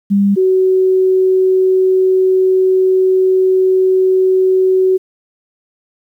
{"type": "tone pair in turn", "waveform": "sine", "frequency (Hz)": [200, 375.2], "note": ["G3", "F#4"], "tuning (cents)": [35, 24], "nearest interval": "major seventh", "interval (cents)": 1089, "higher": "second", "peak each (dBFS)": -8, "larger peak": "neither", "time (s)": [[0.1, 0.36], [0.36, 4.98]], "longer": "second", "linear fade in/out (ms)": 20, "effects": ["8-bit"]}